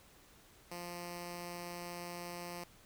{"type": "tone with notch filter", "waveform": "5% pulse", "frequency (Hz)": 174.6, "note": "F3", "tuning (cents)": 0, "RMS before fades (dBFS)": -45, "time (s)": [0.71, 2.64], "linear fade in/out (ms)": 5, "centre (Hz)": 1500, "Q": 1.4, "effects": ["pink hiss -62 dBFS RMS until 2.85 s"]}